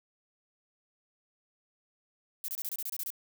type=noise bursts; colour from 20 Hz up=violet; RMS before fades=-36 dBFS; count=10; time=2.44-3.103 s; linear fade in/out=0 ms; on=42 ms; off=27 ms; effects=none